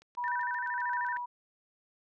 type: click train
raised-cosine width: 0.2 ms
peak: -39 dBFS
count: 9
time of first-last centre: 0.02-1.066 s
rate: 7.65 Hz
type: tone with tremolo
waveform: sine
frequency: 973 Hz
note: B5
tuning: 26 cents flat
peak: -30 dBFS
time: 0.17-1.26 s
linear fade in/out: 10 ms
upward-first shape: triangle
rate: 1.6 Hz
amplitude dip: 45%
type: tone with vibrato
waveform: sine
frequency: 1664 Hz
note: G#6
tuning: 3 cents sharp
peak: -34 dBFS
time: 0.24-1.17 s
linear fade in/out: 0 ms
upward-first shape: square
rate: 13 Hz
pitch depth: 140 cents each way
effects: none